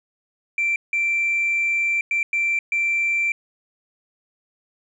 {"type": "tone bursts at uneven times", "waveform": "sine", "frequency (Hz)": 2349, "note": "D7", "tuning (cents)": 0, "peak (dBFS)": -17, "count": 5, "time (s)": [[0.58, 0.76], [0.93, 2.01], [2.11, 2.23], [2.33, 2.59], [2.72, 3.32]], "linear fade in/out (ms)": 2, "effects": ["tanh soft clip ceiling -15 dBFS"]}